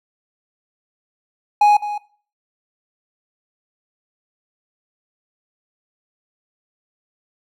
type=tone with echo; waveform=triangle; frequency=830.6 Hz; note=G#5; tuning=in tune; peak=-7 dBFS; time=1.61-1.77 s; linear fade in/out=5 ms; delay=210 ms; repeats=1; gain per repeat=-13 dB; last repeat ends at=1.98 s; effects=noise-tail reverb RT60 0.4 s tail -17 dB re dry